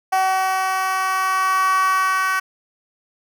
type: tone with high-pass filter sweep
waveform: 10% pulse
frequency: 378.3 Hz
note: F#4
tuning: 38 cents sharp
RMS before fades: -19 dBFS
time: 0.12-2.4 s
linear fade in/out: 10 ms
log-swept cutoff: 780 to 1300 Hz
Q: 5.6
effects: none